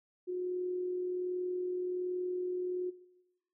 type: tone with amplitude modulation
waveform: sine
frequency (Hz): 362.2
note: F#4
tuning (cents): -37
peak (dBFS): -32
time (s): 0.27-2.91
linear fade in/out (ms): 20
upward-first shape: sine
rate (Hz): 41.3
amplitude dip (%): 30
effects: noise-tail reverb RT60 0.9 s tail -17 dB re dry